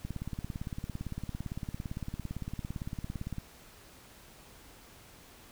click train, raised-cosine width 5 ms, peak -24 dBFS, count 60, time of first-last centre 0.05-3.383 s, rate 17.7 Hz, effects pink hiss -55 dBFS RMS until 5.51 s

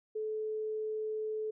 sine tone, 432.8 Hz, A4, 29 cents flat, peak -33 dBFS, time 0.15-1.51 s, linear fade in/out 10 ms, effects none

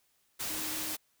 sine tone in noise, 311.1 Hz, D#4, in tune, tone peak -44 dBFS, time 0.49-0.95 s, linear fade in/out 20 ms, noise white, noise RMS -36 dBFS, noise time 0.39-0.97 s, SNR -11 dB, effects white hiss -72 dBFS RMS until 1.2 s

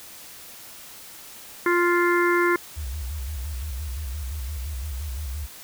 harmonic tone, 349.2 Hz, F4, in tune, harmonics 1 / 3 / 4 / 5 / 6, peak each -20 / -25 / -26 / -27 / -28 dBFS, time 1.66-2.56 s, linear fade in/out 2 ms
sine tone with vibrato, 69.3 Hz, C#2, in tune, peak -28 dBFS, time 2.76-5.47 s, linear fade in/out 20 ms, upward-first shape square, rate 5.8 Hz, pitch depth 160 cents each way
effects white hiss -43 dBFS RMS until 5.63 s

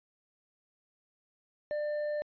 triangle tone with hard clipping, 596 Hz, D5, 25 cents sharp, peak -32 dBFS, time 1.71-2.22 s, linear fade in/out 0 ms, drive 8 dB, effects resampled to 11025 Hz

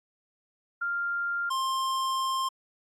sine / square tone pair in turn, 1396 / 1056.9 Hz, F6 / C6, -1 / +17 cents, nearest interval perfect fourth, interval 482 cents, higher first, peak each -27 dBFS, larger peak neither, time 0.81-1.5 / 1.5-2.49 s, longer second, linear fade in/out 10 ms, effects low-pass 10000 Hz 12 dB/octave + AAC 64 kbps

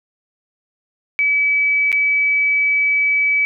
sine tone with dropouts, 2290 Hz, D7, 44 cents flat, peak -13 dBFS, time 1.19-3.45 s, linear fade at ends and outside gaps 0 ms, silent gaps 1.918-1.927 s, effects none

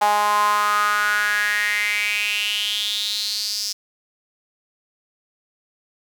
sawtooth tone with high-pass filter sweep, 207.7 Hz, G#3, in tune, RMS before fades -21 dBFS, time 0.01-3.73 s, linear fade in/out 10 ms, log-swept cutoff 840 to 5300 Hz, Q 6.5, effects none

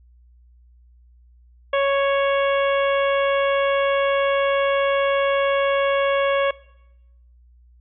harmonic tone, 554.4 Hz, C#5, in tune, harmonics 1 / 2 / 3 / 4 / 5 / 6, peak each -18 / -24 / -28 / -30 / -32 / -34 dBFS, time 1.73-6.51 s, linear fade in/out 5 ms, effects noise-tail reverb RT60 0.9 s tail -21 dB re dry + added 60 Hz sine -49 dBFS peak until 7.8 s

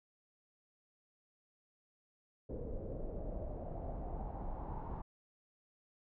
brown noise with low-pass filter sweep, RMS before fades -42 dBFS, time 2.49-5.02 s, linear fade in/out 10 ms, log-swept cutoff 480 to 960 Hz, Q 4.2, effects none

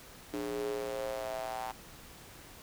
square tone with high-pass filter sweep, 59.2 Hz, A#1, 27 cents sharp, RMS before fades -37 dBFS, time 0.33-1.72 s, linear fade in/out 10 ms, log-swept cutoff 330 to 830 Hz, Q 5.8, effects pink hiss -52 dBFS RMS until 2.62 s

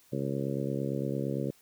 harmonic tone, 68.8 Hz, C#2, 12 cents flat, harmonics 2 / 3 / 4 / 5 / 6 / 7 / 8, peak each -34 / -36 / -37 / -38 / -39 / -39 / -40 dBFS, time 0.12-1.51 s, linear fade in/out 10 ms, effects white hiss -62 dBFS RMS until 1.61 s

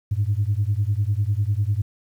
sine beating tone pair, 98 / 108 Hz, G2 / A2, 0 / -32 cents, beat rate 10 Hz, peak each -21 dBFS, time 0.11-1.82 s, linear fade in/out 10 ms, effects tanh soft clip ceiling -13 dBFS + 9-bit

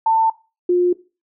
sine tone pair in turn, 894 / 355.8 Hz, A5 / F4, +27 / +32 cents, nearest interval octave + major third, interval 1595 cents, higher first, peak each -12 dBFS, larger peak neither, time 0.06-0.3 / 0.69-0.93 s, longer neither, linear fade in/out 5 ms, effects noise-tail reverb RT60 0.3 s tail -18 dB re dry

